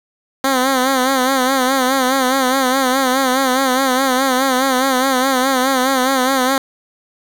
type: tone with vibrato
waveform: 10% pulse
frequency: 261.6 Hz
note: C4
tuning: in tune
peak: -5 dBFS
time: 0.44-6.58 s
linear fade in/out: 2 ms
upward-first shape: sine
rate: 4.8 Hz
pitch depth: 73 cents each way
effects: 7-bit